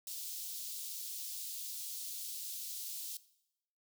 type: high-pass noise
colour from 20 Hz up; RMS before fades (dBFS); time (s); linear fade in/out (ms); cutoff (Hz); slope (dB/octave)
white; -43; 0.07-3.17; 2; 3600; 24
effects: noise-tail reverb RT60 0.8 s tail -18 dB re dry